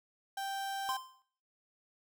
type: tone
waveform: 35% pulse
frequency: 784 Hz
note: G5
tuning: in tune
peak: -34 dBFS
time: 0.37-0.97 s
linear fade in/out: 5 ms
type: tone with exponential decay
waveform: square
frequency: 1039 Hz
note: C6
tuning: 12 cents flat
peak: -32 dBFS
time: 0.89-1.22 s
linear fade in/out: 0 ms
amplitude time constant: 70 ms
effects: noise-tail reverb RT60 0.5 s tail -19 dB re dry